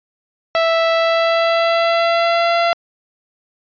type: tone with pitch glide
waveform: sawtooth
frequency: 659.3 to 681.4 Hz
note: E5 to F5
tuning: 0 to -43 cents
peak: -9 dBFS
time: 0.55-2.73 s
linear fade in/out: 0 ms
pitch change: +57 cents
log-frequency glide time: 0.93-2.57 s
effects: resampled to 11025 Hz